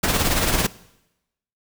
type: noise with tremolo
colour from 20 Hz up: pink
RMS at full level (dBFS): -18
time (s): 0.03-0.67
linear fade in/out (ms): 10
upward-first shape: sine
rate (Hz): 18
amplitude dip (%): 50
effects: noise-tail reverb RT60 0.9 s tail -20 dB re dry